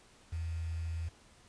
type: tone with quantisation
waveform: sine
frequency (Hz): 82.41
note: E2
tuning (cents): 0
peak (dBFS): -34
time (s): 0.32-1.09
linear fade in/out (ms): 10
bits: 9
effects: pink hiss -61 dBFS RMS until 1.48 s + resampled to 22050 Hz